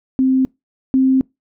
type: tone pair in turn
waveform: sine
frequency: 261.7 / 263 Hz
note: C4 / C4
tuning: 0 / +9 cents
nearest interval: unison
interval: 9 cents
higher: second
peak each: -11 / -10 dBFS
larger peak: second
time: 0.19-0.45 / 0.94-1.21 s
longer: second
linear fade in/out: 0 ms
effects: noise-tail reverb RT60 0.2 s tail -25 dB re dry